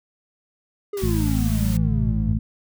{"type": "exponential sweep", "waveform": "triangle", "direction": "down", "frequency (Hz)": [418.1, 92.5], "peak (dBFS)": -23, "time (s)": [0.93, 2.34], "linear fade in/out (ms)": 5}
{"type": "noise", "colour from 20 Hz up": "white", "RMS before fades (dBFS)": -36, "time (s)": [0.97, 1.77], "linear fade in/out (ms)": 2}
{"type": "harmonic tone", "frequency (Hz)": 54.1, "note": "A1", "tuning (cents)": -29, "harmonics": [1, 2, 3, 4], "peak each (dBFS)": [-23, -23, -27, -25], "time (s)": [1.02, 2.39], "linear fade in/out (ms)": 10}
{"effects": []}